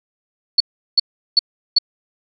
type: tone bursts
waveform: sine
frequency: 4435 Hz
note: C#8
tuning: in tune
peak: -8 dBFS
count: 4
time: 0.58-1.786 s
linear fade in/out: 5 ms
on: 24 ms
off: 370 ms
effects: none